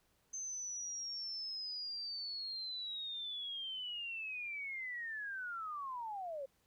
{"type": "linear sweep", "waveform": "sine", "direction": "down", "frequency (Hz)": [6272, 523.3], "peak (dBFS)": -40, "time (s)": [0.33, 6.46], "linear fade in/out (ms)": 10, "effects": ["pink hiss -75 dBFS RMS until 6.66 s"]}